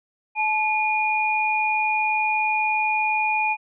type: tone pair together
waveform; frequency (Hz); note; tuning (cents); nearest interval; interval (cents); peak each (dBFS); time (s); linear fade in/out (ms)
sine; 863 / 2438; A5 / D#7; -34 / -36; octave + tritone; 1798; -22 / -22; 0.35-3.57; 50
effects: none